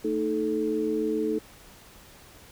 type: tone cluster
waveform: sine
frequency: 225.3 / 312.1 / 434.3 Hz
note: A3 / D#4 / A4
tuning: +41 / +5 / -23 cents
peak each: -32 / -28 / -27 dBFS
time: 0.04-1.39 s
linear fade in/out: 10 ms
effects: pink hiss -51 dBFS RMS until 2.51 s